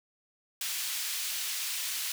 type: high-pass noise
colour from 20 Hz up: pink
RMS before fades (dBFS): -34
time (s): 0.61-2.12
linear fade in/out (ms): 2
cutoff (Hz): 2800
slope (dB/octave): 12
effects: none